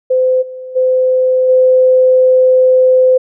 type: tone with level steps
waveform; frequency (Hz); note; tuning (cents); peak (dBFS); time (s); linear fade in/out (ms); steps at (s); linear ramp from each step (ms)
sine; 513; C5; -34; -8 / -24 / -8 / -5; 0.1-3.18; 10; 0.41 / 0.75 / 1.48; 20
effects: none